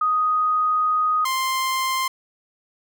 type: tone pair in turn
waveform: sine / sawtooth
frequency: 1247 / 1048.6 Hz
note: D#6 / C6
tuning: +3 / +3 cents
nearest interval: minor third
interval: 300 cents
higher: first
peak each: -17 dBFS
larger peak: neither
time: 0.01-1.25 / 1.25-2.08 s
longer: first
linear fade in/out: 5 ms
effects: none